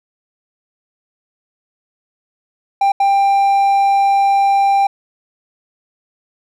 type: tone bursts at uneven times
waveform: triangle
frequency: 792 Hz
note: G5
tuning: 18 cents sharp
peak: -8 dBFS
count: 2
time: 2.81-2.92 / 3-4.87 s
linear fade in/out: 5 ms
effects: none